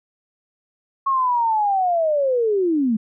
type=linear sweep; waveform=sine; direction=down; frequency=1100 to 207.7 Hz; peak=-16 dBFS; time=1.06-2.97 s; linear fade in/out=10 ms; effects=none